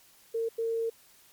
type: tone bursts at uneven times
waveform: sine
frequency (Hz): 455.9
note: A#4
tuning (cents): -39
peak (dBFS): -27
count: 2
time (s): 0.34-0.49 / 0.58-0.9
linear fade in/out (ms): 10
effects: white hiss -59 dBFS RMS until 1.32 s + MP3 96 kbps